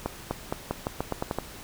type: accelerating click train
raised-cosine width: 1 ms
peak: -13 dBFS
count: 10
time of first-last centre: 0.06-1.386 s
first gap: 250 ms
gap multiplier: 0.86
effects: pink hiss -44 dBFS RMS until 1.63 s